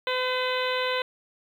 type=harmonic tone with a mistuned harmonic; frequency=508 Hz; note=B4; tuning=49 cents sharp; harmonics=1 / 2 / 3 / 4 / 5 / 6 / 7 / 8; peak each=-28 / -31 / -33 / -34 / -35 / -36 / -36 / -37 dBFS; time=0.07-1.02 s; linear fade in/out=2 ms; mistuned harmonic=8; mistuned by=-37 cents; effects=9-bit